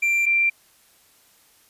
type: tone pair in turn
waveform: triangle / sine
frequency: 2362 / 2362 Hz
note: D7 / D7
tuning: +9 / +9 cents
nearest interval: unison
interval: 0 cents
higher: neither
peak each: -16 dBFS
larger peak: neither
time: 0.02-0.26 / 0.26-0.5 s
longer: neither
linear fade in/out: 10 ms
effects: white hiss -57 dBFS RMS until 1.69 s + resampled to 32000 Hz